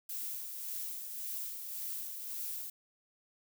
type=noise with tremolo; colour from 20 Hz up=violet; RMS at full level=-39 dBFS; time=0.09-2.7 s; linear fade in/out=5 ms; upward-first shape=sine; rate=1.8 Hz; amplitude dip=40%; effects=none